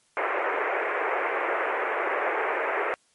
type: band-pass noise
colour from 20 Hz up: pink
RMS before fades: -27 dBFS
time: 0.17-2.94 s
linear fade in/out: 0 ms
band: 380 to 2300 Hz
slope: 48 dB/octave
effects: white hiss -65 dBFS RMS until 3.14 s + MP3 48 kbps